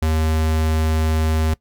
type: tone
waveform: square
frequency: 79 Hz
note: D#2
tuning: 27 cents sharp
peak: -17 dBFS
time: 0.02-1.54 s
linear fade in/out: 5 ms
effects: noise-tail reverb RT60 0.1 s tail -20 dB re dry